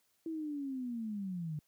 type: linear sweep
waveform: sine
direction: down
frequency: 329.6 to 146.83 Hz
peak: -36 dBFS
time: 0.26-1.59 s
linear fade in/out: 2 ms
effects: white hiss -75 dBFS RMS until 1.67 s + high-pass 60 Hz 12 dB/octave